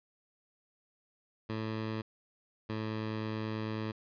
15% pulse tone pair in turn, 110 / 109.18 Hz, A2 / A2, 0 / -13 cents, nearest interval unison, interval 13 cents, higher first, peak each -28 dBFS, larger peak neither, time 1.49-2.02 / 2.69-3.92 s, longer second, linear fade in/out 10 ms, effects resampled to 11025 Hz

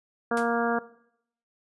harmonic tone, 234.2 Hz, A#3, 8 cents sharp, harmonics 1 / 2 / 3 / 4 / 5 / 6 / 7, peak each -29 / -27 / -30 / -35 / -33 / -32 / -35 dBFS, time 0.31-0.79 s, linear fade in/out 5 ms
white noise with exponential decay, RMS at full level -34 dBFS, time 0.37-0.5 s, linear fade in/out 2 ms, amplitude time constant 27 ms
effects noise-tail reverb RT60 0.7 s tail -18 dB re dry + resampled to 24000 Hz

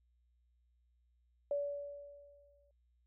sine tone with exponential decay, 573 Hz, D5, 43 cents flat, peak -31 dBFS, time 1.51-2.71 s, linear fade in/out 2 ms, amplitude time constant 260 ms, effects added 60 Hz sine -70 dBFS peak until 3.06 s

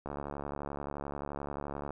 click train, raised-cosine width 1 ms, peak -24 dBFS, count 133, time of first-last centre 0.06-1.906 s, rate 71.5 Hz, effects none

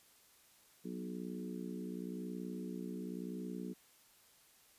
harmonic tone with a mistuned harmonic, 60.9 Hz, B1, 24 cents flat, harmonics 3 / 4 / 5 / 6 / 7, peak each -44 / -46 / -48 / -50 / -51 dBFS, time 0.84-3.74 s, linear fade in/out 20 ms, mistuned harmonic 3, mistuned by +24 cents, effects white hiss -66 dBFS RMS until 4.78 s + resampled to 32000 Hz

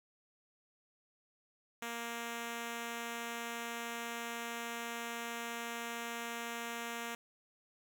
5% pulse tone, 233.8 Hz, A#3, 5 cents sharp, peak -28 dBFS, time 1.82-7.15 s, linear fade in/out 2 ms, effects none

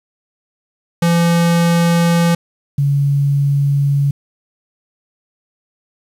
square / sine tone pair in turn, 170 / 141.15 Hz, F3 / C#3, -46 / +32 cents, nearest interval minor third, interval 322 cents, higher first, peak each -11 dBFS, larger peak neither, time 1.02-2.35 / 2.78-4.11 s, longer neither, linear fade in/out 5 ms, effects resampled to 32000 Hz + 7-bit

